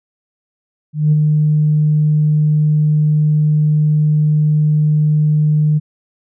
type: tone with ADSR envelope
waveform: sine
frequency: 151.8 Hz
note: D#3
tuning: 42 cents flat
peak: -6 dBFS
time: 0.93-5.8 s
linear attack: 190 ms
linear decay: 23 ms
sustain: -3 dB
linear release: 29 ms
effects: tanh soft clip ceiling -4 dBFS